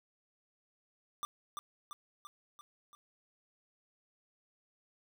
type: tone with echo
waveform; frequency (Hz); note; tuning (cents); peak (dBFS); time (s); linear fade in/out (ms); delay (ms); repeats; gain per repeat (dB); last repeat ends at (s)
square; 1184; D6; +14; -36; 1.23-1.25; 0; 340; 5; -4; 2.95
effects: none